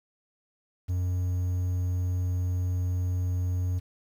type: tone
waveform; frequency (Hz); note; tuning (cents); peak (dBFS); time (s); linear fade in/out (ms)
triangle; 90.2; F#2; -44; -23; 0.88-3.8; 20
effects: 9-bit